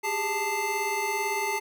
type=tone cluster; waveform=square; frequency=392 / 409.8 / 881 / 2083 Hz; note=G4 / G#4 / A5 / C7; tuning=0 / -23 / +2 / -8 cents; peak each=-37 / -35 / -30 / -32 dBFS; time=0.03-1.6 s; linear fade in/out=20 ms; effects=none